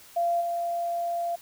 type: tone with level steps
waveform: sine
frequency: 688 Hz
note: F5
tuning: 26 cents flat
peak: -22 / -26 dBFS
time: 0.16-1.36 s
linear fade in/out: 10 ms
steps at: 0.4 s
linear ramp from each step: 20 ms
effects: white hiss -51 dBFS RMS until 1.41 s